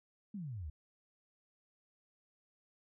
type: exponential sweep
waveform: sine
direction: down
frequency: 218.8 to 68.3 Hz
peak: -40 dBFS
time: 0.34-0.7 s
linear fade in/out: 5 ms
effects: none